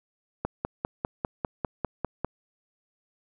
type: click train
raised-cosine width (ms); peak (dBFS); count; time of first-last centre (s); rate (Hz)
1; -13; 10; 0.45-2.246; 5.01
effects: none